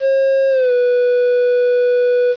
triangle tone with pitch glide, 539 to 491.4 Hz, C#5 to B4, -49 to -9 cents, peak -9 dBFS, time 0-2.36 s, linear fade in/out 50 ms, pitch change -160 cents, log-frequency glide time 0.5-0.72 s, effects resampled to 11025 Hz + 7-bit

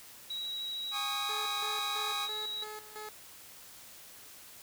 sine tone with vibrato, 3866 Hz, B7, 38 cents flat, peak -35 dBFS, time 0.3-2.64 s, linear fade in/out 5 ms, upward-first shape triangle, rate 13 Hz, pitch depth 20 cents each way
sawtooth chord, Ab suspended fourth, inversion none, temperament equal with one note detuned, 815.4 / 1108.7 / 1244.5 Hz, Ab5 / Db6 / Eb6, -32 / 0 / 0 cents, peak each -36 / -37 / -34 dBFS, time 0.91-2.29 s, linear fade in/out 50 ms
15% pulse tone with tremolo, 426.7 Hz, G#4, 47 cents sharp, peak -35 dBFS, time 1.29-3.09 s, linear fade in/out 2 ms, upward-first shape square, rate 3 Hz, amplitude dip 75%
effects white hiss -52 dBFS RMS until 4.62 s

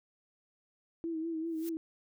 sine tone with vibrato, 325.5 Hz, E4, 22 cents flat, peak -33 dBFS, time 1.04-1.77 s, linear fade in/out 0 ms, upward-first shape sine, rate 5.1 Hz, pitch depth 50 cents each way
blue noise with exponential growth, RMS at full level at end -44 dBFS, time 1.46-1.69 s, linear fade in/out 0 ms, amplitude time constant 48 ms
effects none

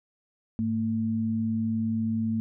sine tone pair together, 104.5 / 224 Hz, G#2 / A3, +11 / +31 cents, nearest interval octave + minor second, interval 1320 cents, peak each -32 / -25 dBFS, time 0.59-2.4 s, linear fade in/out 0 ms, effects none

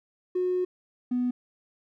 triangle tone pair in turn, 363.9 / 247.4 Hz, F#4 / B3, -29 / +3 cents, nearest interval perfect fifth, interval 668 cents, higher first, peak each -20 / -20 dBFS, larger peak neither, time 0.35-0.65 / 1.11-1.31 s, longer first, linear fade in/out 10 ms, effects tanh soft clip ceiling -21 dBFS

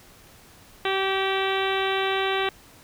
harmonic tone with a mistuned harmonic, 385.5 Hz, G4, 29 cents flat, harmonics 1 / 2 / 3 / 4 / 5 / 6 / 7 / 8 / 9 / 10, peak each -26 / -29 / -31 / -32 / -33 / -34 / -34 / -35 / -36 / -36 dBFS, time 0.85-2.49 s, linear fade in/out 2 ms, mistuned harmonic 4, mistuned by +18 cents, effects pink hiss -51 dBFS RMS until 2.83 s

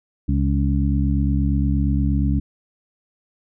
harmonic tone with a mistuned harmonic, 68.5 Hz, C#2, 20 cents flat, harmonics 1 / 2 / 3 / 4, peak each -19 / -22 / -24 / -25 dBFS, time 0.28-2.4 s, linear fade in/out 10 ms, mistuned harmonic 4, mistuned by +52 cents, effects none

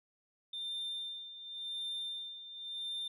sine tone with tremolo, 3595 Hz, A7, 36 cents sharp, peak -34 dBFS, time 0.53-3.08 s, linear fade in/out 5 ms, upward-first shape sine, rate 0.91 Hz, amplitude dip 75%, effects tanh soft clip ceiling -35 dBFS

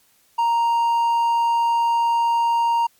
triangle tone, 932.3 Hz, A#5, in tune, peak -14 dBFS, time 0.38-2.87 s, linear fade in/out 10 ms, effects white hiss -59 dBFS RMS until 2.99 s + MP3 96 kbps

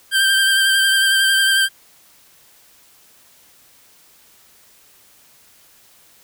25% pulse tone with vibrato, 1574 Hz, G6, 7 cents sharp, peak -9 dBFS, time 0.11-1.69 s, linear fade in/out 50 ms, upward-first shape triangle, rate 11 Hz, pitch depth 29 cents each way, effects white hiss -51 dBFS RMS until 6.23 s

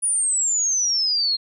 sine exponential sweep, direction down, 9810 to 4186 Hz, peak -18 dBFS, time 0.02-1.37 s, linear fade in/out 20 ms, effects none

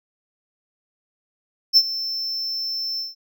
triangle tone with ADSR envelope, 5330 Hz, E8, 18 cents sharp, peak -7 dBFS, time 1.73-3.15 s, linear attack 39 ms, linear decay 52 ms, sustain -16 dB, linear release 160 ms, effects none

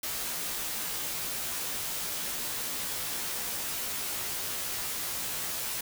white noise with comb filter, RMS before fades -34 dBFS, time 0.03-5.81 s, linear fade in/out 5 ms, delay 15 ms, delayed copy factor -0.75, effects none

